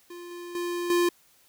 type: tone with level steps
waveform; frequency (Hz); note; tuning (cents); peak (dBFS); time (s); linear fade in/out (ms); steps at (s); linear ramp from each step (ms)
square; 349.2; F4; 0; -40 / -38 / -29 / -21; 0.1-1.09; 5; 0.31 / 0.55 / 0.9; 2
effects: white hiss -61 dBFS RMS until 1.48 s